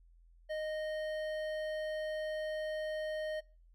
triangle tone with hard clipping, 619 Hz, D#5, 9 cents flat, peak -37 dBFS, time 0.49-3.41 s, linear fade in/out 20 ms, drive 15 dB, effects noise-tail reverb RT60 0.4 s tail -25 dB re dry + added 42 Hz sine -59 dBFS peak until 3.74 s

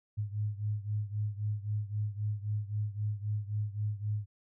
sine beating tone pair, 103.83 / 107.63 Hz, G#2 / A2, 0 / -38 cents, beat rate 3.8 Hz, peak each -33 / -36 dBFS, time 0.17-4.26 s, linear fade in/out 20 ms, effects none

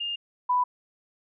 sine tone pair in turn, 2819 / 991.8 Hz, F7 / B5, +16 / +7 cents, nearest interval octave + tritone, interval 1809 cents, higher first, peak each -28 / -20 dBFS, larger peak second, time 0-0.16 / 0.49-0.64 s, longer first, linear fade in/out 10 ms, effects none

